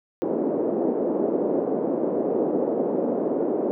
white band-pass noise, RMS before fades -24 dBFS, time 0.22-3.71 s, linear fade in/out 0 ms, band 240 to 510 Hz, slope 24 dB/octave, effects none

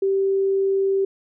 sine tone, 389.3 Hz, G4, 12 cents flat, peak -17 dBFS, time 0.02-1.05 s, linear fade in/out 5 ms, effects none

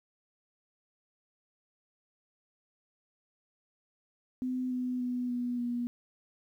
sine tone with pitch steps, 254.3 / 250.9 / 247.6 / 244.4 / 241.1 Hz, C4 / B3 / B3 / B3 / B3, -49 / +28 / +5 / -18 / -41 cents, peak -30 dBFS, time 4.42-5.87 s, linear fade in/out 0 ms, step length 290 ms, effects 11-bit

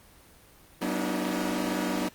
sawtooth tone cluster, 188.3 / 242.4 / 290.4 / 316.8 Hz, F#3 / B3 / D4 / D#4, +31 / -32 / -19 / +31 cents, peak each -29 dBFS, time 0.81-2.09 s, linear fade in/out 10 ms, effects pink hiss -55 dBFS RMS until 2.14 s + Opus 24 kbps

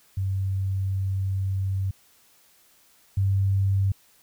sine tone pair in turn, 96.2 / 97.54 Hz, G2 / G2, -32 / -8 cents, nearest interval unison, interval 24 cents, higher second, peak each -23 / -19 dBFS, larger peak second, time 0.17-1.91 / 3.17-3.92 s, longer first, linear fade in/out 5 ms, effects white hiss -59 dBFS RMS until 4.22 s

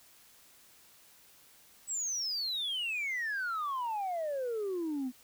sine exponential sweep, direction down, 7970 to 244 Hz, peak -30 dBFS, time 1.87-5.12 s, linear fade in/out 50 ms, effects tanh soft clip ceiling -30 dBFS + white hiss -60 dBFS RMS until 5.23 s

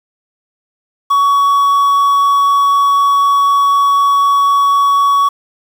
triangle tone with quantisation, 1124 Hz, C#6, 24 cents sharp, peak -6 dBFS, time 1.1-5.29 s, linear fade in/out 10 ms, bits 6, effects none

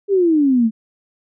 sine exponential sweep, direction down, 410.9 to 215 Hz, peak -11 dBFS, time 0.08-0.71 s, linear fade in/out 50 ms, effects none

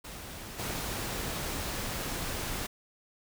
pink noise with level steps, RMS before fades -43 / -35 dBFS, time 0.04-2.67 s, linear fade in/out 10 ms, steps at 0.58 s, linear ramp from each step 20 ms, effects none

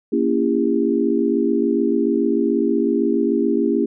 sine chord, A# diminished seventh, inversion none, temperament just, 233.1 / 279.7 / 335.6 / 402.8 Hz, A#3 / C#4 / E4 / G4, 0 / +16 / +31 / +47 cents, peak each -21 dBFS, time 0.12-3.86 s, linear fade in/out 10 ms, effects none

